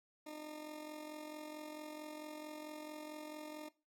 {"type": "tone with amplitude modulation", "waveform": "20% pulse", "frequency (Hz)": 304.6, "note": "D#4", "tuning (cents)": -37, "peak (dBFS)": -39, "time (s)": [0.26, 3.69], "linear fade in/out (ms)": 10, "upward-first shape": "sine", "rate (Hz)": 44.5, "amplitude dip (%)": 55, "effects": ["noise-tail reverb RT60 0.3 s tail -19 dB re dry"]}